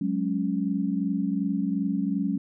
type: chord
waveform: sine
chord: F# suspended second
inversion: none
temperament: equal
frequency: 185 / 207.7 / 277.2 Hz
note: F#3 / G#3 / C#4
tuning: 0 / 0 / 0 cents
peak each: -28 dBFS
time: 0.01-2.38 s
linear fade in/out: 5 ms
effects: none